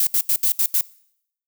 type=noise bursts at uneven times; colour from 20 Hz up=violet; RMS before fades=-18 dBFS; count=6; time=0-0.07 / 0.14-0.21 / 0.29-0.36 / 0.43-0.52 / 0.59-0.66 / 0.74-0.81 s; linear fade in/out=2 ms; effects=noise-tail reverb RT60 0.7 s tail -22 dB re dry